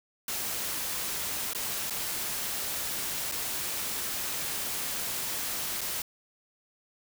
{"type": "noise with dropouts", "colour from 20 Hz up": "white", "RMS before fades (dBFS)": -33, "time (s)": [0.28, 6.02], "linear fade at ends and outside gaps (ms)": 2, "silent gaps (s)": [[1.534, 1.548], [1.899, 1.906], [3.315, 3.321], [5.809, 5.814]], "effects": []}